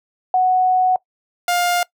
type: tone pair in turn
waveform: sine / sawtooth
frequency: 740 / 705.6 Hz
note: F#5 / F5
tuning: 0 / +18 cents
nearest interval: minor second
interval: 82 cents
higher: first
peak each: -12 dBFS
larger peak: neither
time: 0.34-0.96 / 1.48-1.83 s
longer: first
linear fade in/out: 2 ms
effects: noise-tail reverb RT60 0.1 s tail -21 dB re dry